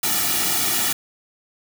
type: noise with comb filter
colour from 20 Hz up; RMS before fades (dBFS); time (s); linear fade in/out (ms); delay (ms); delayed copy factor
white; -21; 0.03-0.93; 5; 1.9; -0.9
effects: none